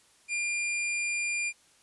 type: tone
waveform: 45% pulse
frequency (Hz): 2400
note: D7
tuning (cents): +37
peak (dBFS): -28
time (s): 0.28-1.53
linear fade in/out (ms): 50
effects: white hiss -62 dBFS RMS until 1.82 s + resampled to 24000 Hz